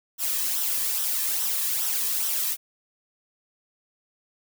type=noise with flanger; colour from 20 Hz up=blue; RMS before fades=-26 dBFS; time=0.18-2.57 s; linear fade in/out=50 ms; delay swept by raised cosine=0.43 to 1.43 ms; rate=2.4 Hz; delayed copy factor=-0.55; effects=none